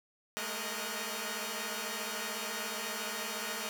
5% pulse tone cluster, 208.9 / 225.9 / 465.8 / 620 / 1460 Hz, G#3 / A3 / A#4 / D#5 / F#6, +10 / +46 / -1 / -6 / -24 cents, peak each -31 dBFS, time 0.37-3.69 s, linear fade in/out 0 ms, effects none

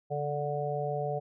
harmonic tone with a mistuned harmonic, 146.5 Hz, D3, 4 cents flat, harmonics 1 / 3 / 4 / 5, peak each -35 / -35 / -35 / -35 dBFS, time 0.1-1.2 s, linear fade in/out 20 ms, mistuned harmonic 1, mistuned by -30 cents, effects none

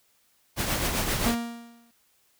pink noise with tremolo, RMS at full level -25 dBFS, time 0.56-1.36 s, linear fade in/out 50 ms, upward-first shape triangle, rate 7.6 Hz, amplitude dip 50%
45% pulse tone with exponential decay, 234.4 Hz, A#3, 10 cents sharp, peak -21 dBFS, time 1.26-1.91 s, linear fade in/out 2 ms, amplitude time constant 140 ms
effects white hiss -66 dBFS RMS until 2.39 s

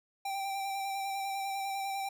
square tone with vibrato, 784 Hz, G5, in tune, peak -34 dBFS, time 0.25-2.09 s, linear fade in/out 5 ms, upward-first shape square, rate 10 Hz, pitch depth 17 cents each way, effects none

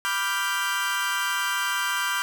30% pulse chord, G dominant seventh, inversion first, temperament equal, 987.8 / 1174.7 / 1396.9 / 1568 Hz, B5 / D6 / F6 / G6, 0 / 0 / 0 / 0 cents, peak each -28 / -28 / -28 / -25 dBFS, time 0.05-2.22 s, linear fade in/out 0 ms, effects none

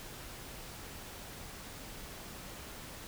silence, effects pink hiss -47 dBFS RMS until 3.07 s

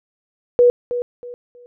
sine tone with echo, 486.6 Hz, B4, 26 cents flat, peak -8 dBFS, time 0.59-0.7 s, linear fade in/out 0 ms, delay 320 ms, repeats 3, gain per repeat -11 dB, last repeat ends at 1.66 s, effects none

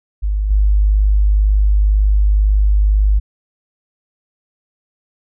sine tone with level steps, 51 Hz, G#1, 31 cents flat, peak -14 / -9 dBFS, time 0.22-3.2 s, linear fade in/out 20 ms, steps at 0.5 s, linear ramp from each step 10 ms, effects none

